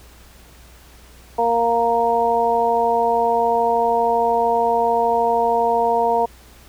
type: harmonic tone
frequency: 233.1 Hz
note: A#3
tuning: in tune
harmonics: 1 / 2 / 3 / 4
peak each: -31 / -20 / -19 / -19 dBFS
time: 1.38-6.26 s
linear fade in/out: 10 ms
effects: added 60 Hz sine -46 dBFS peak until 6.68 s + pink hiss -48 dBFS RMS until 6.68 s